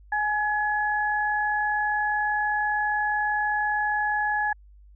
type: tone pair together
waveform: sine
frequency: 839 / 1694 Hz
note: G#5 / G#6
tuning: +17 / +34 cents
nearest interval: octave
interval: 1217 cents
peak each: -25 dBFS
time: 0.12-4.53 s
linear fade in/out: 5 ms
effects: added 50 Hz sine -48 dBFS peak until 4.95 s